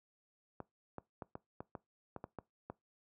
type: clicks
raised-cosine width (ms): 1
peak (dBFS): -29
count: 10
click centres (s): 0.603 / 0.983 / 1.222 / 1.354 / 1.605 / 1.752 / 2.163 / 2.241 / 2.387 / 2.7
effects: noise-tail reverb RT60 0.2 s tail -22 dB re dry + high-pass 80 Hz 12 dB/octave